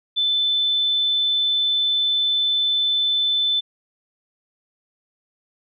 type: tone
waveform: sine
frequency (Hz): 3520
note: A7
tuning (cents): 0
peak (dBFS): -17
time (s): 0.16-3.61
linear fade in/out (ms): 20
effects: none